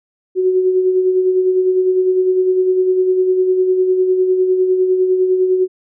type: tone with tremolo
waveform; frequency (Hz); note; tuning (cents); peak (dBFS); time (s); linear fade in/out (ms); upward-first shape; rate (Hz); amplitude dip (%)
sine; 370.9; F#4; +4; -9; 0.35-5.68; 50; sine; 9.9; 45
effects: none